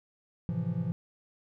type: chord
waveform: triangle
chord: F major seventh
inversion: first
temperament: equal with one note detuned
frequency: 109.18 / 130.81 / 164.81 / 174.61 Hz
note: A2 / C3 / E3 / F3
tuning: -13 / 0 / 0 / 0 cents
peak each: -35 / -35 / -31 / -32 dBFS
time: 0.49-0.92 s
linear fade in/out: 0 ms
effects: none